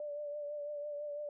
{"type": "tone with vibrato", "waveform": "sine", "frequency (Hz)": 587, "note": "D5", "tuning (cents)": -1, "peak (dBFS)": -38, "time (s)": [0, 1.29], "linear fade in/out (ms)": 2, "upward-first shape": "triangle", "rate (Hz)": 6, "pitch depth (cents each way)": 36, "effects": []}